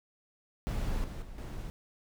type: noise with level steps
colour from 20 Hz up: brown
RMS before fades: -32 / -39 / -46 / -39 dBFS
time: 0.67-1.7 s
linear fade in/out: 0 ms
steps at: 1.04 / 1.22 / 1.38 s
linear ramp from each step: 2 ms
effects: none